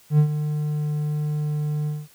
triangle tone with ADSR envelope, 150.1 Hz, D3, 38 cents sharp, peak -9 dBFS, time 0.1-2.08 s, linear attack 87 ms, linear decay 86 ms, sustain -11 dB, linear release 210 ms, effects white hiss -54 dBFS RMS until 2.14 s

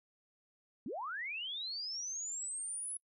sine linear sweep, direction up, 188.3 to 10380 Hz, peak -38 dBFS, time 0.86-2.97 s, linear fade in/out 2 ms, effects noise-tail reverb RT60 0.1 s tail -25 dB re dry

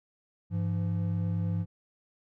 triangle tone pair together, 101.08 / 170 Hz, G#2 / F3, -46 / -46 cents, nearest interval major sixth, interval 900 cents, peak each -27 / -29 dBFS, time 0.5-1.66 s, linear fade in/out 50 ms, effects none

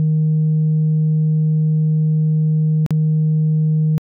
sine tone with dropouts, 155.56 Hz, D#3, in tune, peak -11 dBFS, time 0-3.98 s, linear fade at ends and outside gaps 0 ms, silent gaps 2.863-2.907 s, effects tanh soft clip ceiling -10 dBFS

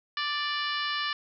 harmonic tone, 587.3 Hz, D5, in tune, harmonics 2 / 3 / 4 / 5 / 6 / 7 / 8 / 9, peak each -33 / -33 / -39 / -35 / -39 / -39 / -41 / -42 dBFS, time 0.17-1.13 s, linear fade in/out 2 ms, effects none

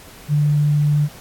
sine tone, 147.7 Hz, D3, 10 cents sharp, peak -13 dBFS, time 0.28-1.09 s, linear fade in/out 50 ms, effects pink hiss -42 dBFS RMS until 1.2 s + AAC 64 kbps

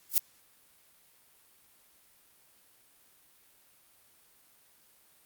violet noise with exponential growth, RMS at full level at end -18 dBFS, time 0.09-0.18 s, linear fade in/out 2 ms, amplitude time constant 19 ms, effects white hiss -63 dBFS RMS until 5.25 s + Opus 48 kbps

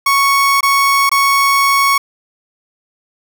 30% pulse tone with dropouts, 1108.7 Hz, C#6, in tune, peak -7 dBFS, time 0.06-1.98 s, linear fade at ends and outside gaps 5 ms, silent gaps 0.608-0.629 / 1.094-1.115 s, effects none

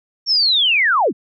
sine linear sweep, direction down, 5560 to 140.3 Hz, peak -12 dBFS, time 0.26-1.13 s, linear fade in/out 50 ms, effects none

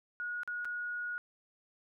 sine tone with dropouts, 1449 Hz, F#6, 37 cents flat, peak -35 dBFS, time 0.2-1.18 s, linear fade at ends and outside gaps 0 ms, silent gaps 0.433-0.476 / 0.647-0.653 s, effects none

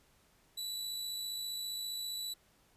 sawtooth tone with amplitude modulation, 3951 Hz, B7, in tune, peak -33 dBFS, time 0.57-2.34 s, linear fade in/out 10 ms, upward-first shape sine, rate 55 Hz, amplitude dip 30%, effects pink hiss -68 dBFS RMS until 2.76 s + resampled to 32000 Hz

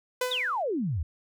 sawtooth tone with exponential decay, 502 Hz, B4, 28 cents sharp, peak -20 dBFS, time 0.21-0.63 s, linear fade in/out 5 ms, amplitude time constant 91 ms
sine exponential sweep, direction down, 3864 to 69.3 Hz, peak -26 dBFS, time 0.31-1.03 s, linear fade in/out 5 ms
effects none

